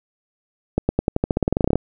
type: accelerating click train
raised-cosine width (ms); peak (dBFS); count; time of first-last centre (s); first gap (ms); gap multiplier
2; -4; 18; 0.78-1.756; 110; 0.91
effects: none